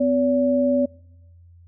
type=tone pair together; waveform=sine; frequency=254.1 / 570.4 Hz; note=B3 / C#5; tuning=+49 / +49 cents; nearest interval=octave + major second; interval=1400 cents; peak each=-19 dBFS; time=0-0.86 s; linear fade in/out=10 ms; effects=noise-tail reverb RT60 1.0 s tail -26 dB re dry + added 86 Hz sine -46 dBFS peak until 1.67 s